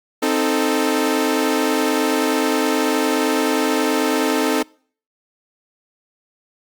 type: chord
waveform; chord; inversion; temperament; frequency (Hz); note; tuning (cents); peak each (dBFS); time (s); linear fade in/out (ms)
sawtooth; A diminished; first; equal; 261.6 / 311.1 / 440; C4 / Eb4 / A4; 0 / 0 / 0; -17; 0.22-4.63; 10
effects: noise-tail reverb RT60 0.5 s tail -26 dB re dry + Opus 48 kbps